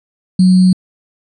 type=tone with sample-and-hold; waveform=sine; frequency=184.3 Hz; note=F#3; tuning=7 cents flat; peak=-5 dBFS; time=0.39-0.73 s; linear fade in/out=5 ms; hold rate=4410 Hz; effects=resampled to 24000 Hz